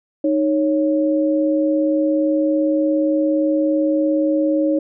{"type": "tone pair together", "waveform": "sine", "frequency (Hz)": [309.6, 553], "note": ["D#4", "C#5"], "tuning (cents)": [-9, -4], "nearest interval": "minor seventh", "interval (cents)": 1005, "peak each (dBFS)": [-16, -19], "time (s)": [0.24, 4.79], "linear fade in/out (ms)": 5, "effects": []}